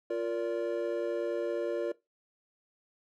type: chord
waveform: triangle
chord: Bb major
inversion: second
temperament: equal with one note detuned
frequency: 349.2 / 466.2 / 576.9 Hz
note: F4 / Bb4 / D5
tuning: 0 / 0 / -31 cents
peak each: -32 dBFS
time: 0.1-1.92 s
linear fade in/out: 5 ms
effects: noise-tail reverb RT60 0.2 s tail -19 dB re dry